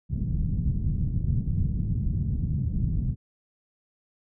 white low-pass noise, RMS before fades -26 dBFS, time 0.09-3.16 s, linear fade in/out 50 ms, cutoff 160 Hz, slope 24 dB/octave, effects none

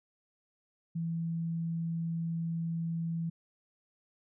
sine tone, 165.9 Hz, E3, 11 cents sharp, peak -31 dBFS, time 0.95-3.3 s, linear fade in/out 10 ms, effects none

